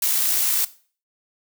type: noise with amplitude modulation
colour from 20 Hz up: blue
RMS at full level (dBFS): -19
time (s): 0.02-0.65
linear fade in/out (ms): 5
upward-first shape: sine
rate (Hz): 60.1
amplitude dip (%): 35
effects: noise-tail reverb RT60 0.4 s tail -17 dB re dry